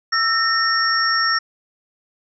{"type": "tone cluster", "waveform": "sine", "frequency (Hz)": [1329, 1833, 5490], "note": ["E6", "A#6", "F8"], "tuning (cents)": [14, -30, -31], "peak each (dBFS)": -20, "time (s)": [0.12, 1.39], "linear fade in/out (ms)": 10, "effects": []}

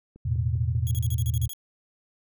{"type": "click train", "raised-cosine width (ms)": 3, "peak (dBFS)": -35, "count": 5, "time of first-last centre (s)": [0.16, 0.949], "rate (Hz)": 5.07}
{"type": "chord", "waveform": "sine", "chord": "E suspended fourth", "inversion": "none", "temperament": "equal", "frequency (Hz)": [82.41, 110, 123.47], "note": ["E2", "A2", "B2"], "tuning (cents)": [0, 0, 0], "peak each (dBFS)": -27, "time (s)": [0.25, 1.48], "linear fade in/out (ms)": 10}
{"type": "tone bursts", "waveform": "5% pulse", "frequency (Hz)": 3322, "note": "G#7", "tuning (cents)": 0, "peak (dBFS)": -27, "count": 9, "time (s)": [0.87, 1.534], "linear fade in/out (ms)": 0, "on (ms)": 40, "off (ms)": 38}
{"effects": []}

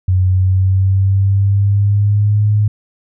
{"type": "tone with pitch glide", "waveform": "sine", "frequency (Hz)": [92.5, 105.03], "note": ["F#2", "G#2"], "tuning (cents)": [0, 20], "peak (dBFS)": -9, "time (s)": [0.08, 2.68], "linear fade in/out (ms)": 5, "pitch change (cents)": 220, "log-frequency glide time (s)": [0.26, 2.45], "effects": []}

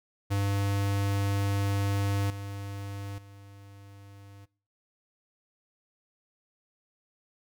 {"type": "tone with level steps", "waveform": "square", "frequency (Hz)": 99.8, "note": "G2", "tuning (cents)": 32, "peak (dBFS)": [-26, -36, -48], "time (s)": [0.3, 4.46], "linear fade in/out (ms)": 20, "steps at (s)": [2.3, 3.18], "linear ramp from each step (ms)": 2, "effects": ["noise-tail reverb RT60 0.4 s tail -21 dB re dry"]}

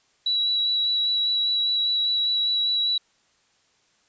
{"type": "tone with vibrato", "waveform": "sine", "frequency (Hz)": 3913, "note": "B7", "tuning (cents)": -17, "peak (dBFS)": -20, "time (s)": [0.26, 2.98], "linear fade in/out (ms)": 5, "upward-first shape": "sine", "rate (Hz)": 5, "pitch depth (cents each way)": 13, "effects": ["white hiss -64 dBFS RMS until 4.08 s", "resampled to 16000 Hz"]}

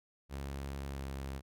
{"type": "tone with pitch glide", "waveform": "sawtooth", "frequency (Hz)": [68.9, 67.79], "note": ["C#2", "C#2"], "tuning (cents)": [-10, -38], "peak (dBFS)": -35, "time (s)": [0.29, 1.42], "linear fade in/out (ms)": 50, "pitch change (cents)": -28, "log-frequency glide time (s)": [0.92, 1.01], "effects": []}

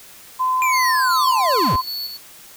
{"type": "tone with pitch glide", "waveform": "sine", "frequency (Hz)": [1024, 1029.9], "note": ["C6", "C6"], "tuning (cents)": [-38, -28], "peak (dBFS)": -16, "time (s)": [0.39, 1.82], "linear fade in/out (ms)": 20, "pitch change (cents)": 10, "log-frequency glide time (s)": [0.83, 1.24]}
{"type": "linear sweep", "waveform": "square", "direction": "down", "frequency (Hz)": [2424, 58.27], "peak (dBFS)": -20, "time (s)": [0.62, 1.76], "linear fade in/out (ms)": 0}
{"type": "tone with tremolo", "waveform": "square", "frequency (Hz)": 4435, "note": "C#8", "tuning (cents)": 0, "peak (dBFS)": -25, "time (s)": [0.72, 2.18], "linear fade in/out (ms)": 20, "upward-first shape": "square", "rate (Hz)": 2.6, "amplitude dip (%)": 50}
{"effects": ["white hiss -43 dBFS RMS until 2.56 s"]}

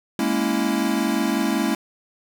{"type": "chord", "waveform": "square", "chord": "A# half-diminished seventh", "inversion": "third", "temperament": "equal", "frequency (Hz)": [207.7, 233.1, 277.2, 329.6], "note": ["G#3", "A#3", "C#4", "E4"], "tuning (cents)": [0, 0, 0, 0], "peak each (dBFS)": -26, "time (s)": [0.19, 1.75], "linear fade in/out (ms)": 2, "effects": []}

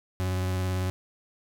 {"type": "tone with vibrato", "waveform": "40% pulse", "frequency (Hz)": 92.5, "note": "F#2", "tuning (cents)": 0, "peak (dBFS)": -25, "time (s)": [0.2, 0.9], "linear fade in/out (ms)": 0, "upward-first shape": "triangle", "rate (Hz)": 18, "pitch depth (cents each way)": 26, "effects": []}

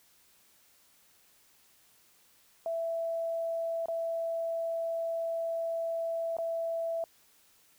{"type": "tone with dropouts", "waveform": "sine", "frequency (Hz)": 663, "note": "E5", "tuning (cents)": 10, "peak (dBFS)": -30, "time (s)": [2.66, 7.04], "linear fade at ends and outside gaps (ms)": 1, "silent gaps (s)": [[3.858, 3.884], [6.368, 6.385]], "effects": ["white hiss -64 dBFS RMS until 7.78 s"]}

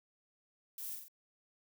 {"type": "noise with echo", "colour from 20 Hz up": "violet", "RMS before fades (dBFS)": -44, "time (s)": [0.78, 0.95], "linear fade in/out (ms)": 2, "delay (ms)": 44, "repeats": 3, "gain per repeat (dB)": -4, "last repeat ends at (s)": 1.082, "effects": []}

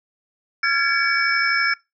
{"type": "tone cluster", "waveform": "sine", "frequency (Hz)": [1378, 1653, 1725, 2271, 5290], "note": ["F6", "G#6", "A6", "C#7", "E8"], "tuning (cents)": [-24, -9, -35, 41, 5], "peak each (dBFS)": [-22, -23, -24, -22, -27], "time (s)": [0.63, 1.74], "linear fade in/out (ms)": 5, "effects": ["noise-tail reverb RT60 0.2 s tail -20 dB re dry"]}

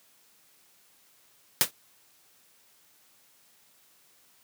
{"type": "noise with exponential decay", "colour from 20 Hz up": "white", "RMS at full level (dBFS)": -17, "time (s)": [1.61, 1.71], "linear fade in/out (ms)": 0, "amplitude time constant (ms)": 21, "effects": ["white hiss -62 dBFS RMS until 4.43 s", "high-pass 100 Hz 12 dB/octave"]}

